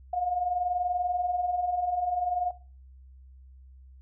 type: tone pair together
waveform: sine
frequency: 698.5 / 719 Hz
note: F5 / F#5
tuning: 0 / -50 cents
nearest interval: minor second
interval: 50 cents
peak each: -33 / -27 dBFS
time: 0.13-2.51 s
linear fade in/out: 5 ms
effects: noise-tail reverb RT60 0.4 s tail -19 dB re dry + added 65 Hz sine -48 dBFS peak until 4.01 s